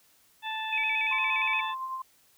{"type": "harmonic tone", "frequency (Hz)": 878, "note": "A5", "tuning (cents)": -4, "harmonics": [1, 2, 3, 4], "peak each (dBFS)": [-34, -38, -38, -38], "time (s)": [0.42, 1.75], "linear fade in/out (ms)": 50}
{"type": "tone with vibrato", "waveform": "sine", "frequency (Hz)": 2416, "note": "D7", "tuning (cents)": 48, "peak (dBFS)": -26, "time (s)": [0.72, 1.61], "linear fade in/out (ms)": 10, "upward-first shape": "square", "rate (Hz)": 8.6, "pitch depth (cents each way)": 91}
{"type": "tone with tremolo", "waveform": "sine", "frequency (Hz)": 1046.5, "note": "C6", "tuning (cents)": 0, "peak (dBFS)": -30, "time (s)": [1.11, 2.02], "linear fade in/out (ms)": 5, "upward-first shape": "triangle", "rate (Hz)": 10, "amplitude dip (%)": 45}
{"effects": ["white hiss -63 dBFS RMS until 2.37 s"]}